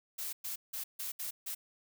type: noise bursts at uneven times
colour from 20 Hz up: blue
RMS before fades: -39 dBFS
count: 6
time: 0.18-0.33 / 0.44-0.56 / 0.73-0.84 / 0.99-1.12 / 1.19-1.31 / 1.46-1.55 s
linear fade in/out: 10 ms
effects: none